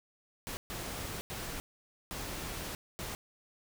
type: noise bursts at uneven times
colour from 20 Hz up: pink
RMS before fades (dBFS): -40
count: 5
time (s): 0.47-0.57 / 0.7-1.21 / 1.3-1.6 / 2.11-2.75 / 2.99-3.15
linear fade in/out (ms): 0
effects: none